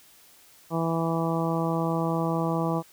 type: harmonic tone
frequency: 164.81 Hz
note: E3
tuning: in tune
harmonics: 1 / 2 / 3 / 4 / 5 / 6 / 7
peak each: -27 / -30 / -32 / -33 / -34 / -35 / -35 dBFS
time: 0.7-2.83 s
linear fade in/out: 50 ms
effects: white hiss -55 dBFS RMS until 2.92 s